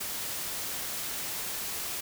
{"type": "noise", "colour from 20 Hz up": "white", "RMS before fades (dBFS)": -35, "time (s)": [0, 2.01], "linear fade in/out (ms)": 10, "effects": []}